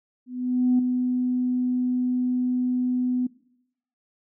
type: tone with ADSR envelope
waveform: sine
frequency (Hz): 250.3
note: B3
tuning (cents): +23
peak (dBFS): -15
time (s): 0.26-3.27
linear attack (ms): 530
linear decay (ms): 5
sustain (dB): -6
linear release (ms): 7
effects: noise-tail reverb RT60 0.8 s tail -21 dB re dry + tanh soft clip ceiling -12 dBFS